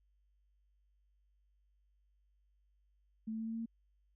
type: tone with pitch steps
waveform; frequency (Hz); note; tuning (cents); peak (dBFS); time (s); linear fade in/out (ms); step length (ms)
sine; 220 / 221.7 / 223.3 / 225 / 226.7 / 228.4; A3 / A3 / A3 / A3 / A#3 / A#3; 0 / +13 / +26 / +39 / -48 / -35; -37; 3.27-3.66; 10; 65
effects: added 50 Hz sine -70 dBFS peak until 4.15 s